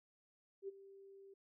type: tone with ADSR envelope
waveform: sine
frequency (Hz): 392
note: G4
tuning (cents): 0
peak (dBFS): -40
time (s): 0.62-1.34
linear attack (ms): 63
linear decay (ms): 21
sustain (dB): -16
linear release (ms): 7
effects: none